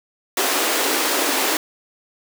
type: high-pass noise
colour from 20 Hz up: pink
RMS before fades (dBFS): -20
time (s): 0.37-1.57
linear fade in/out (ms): 2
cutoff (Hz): 270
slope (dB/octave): 48
effects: none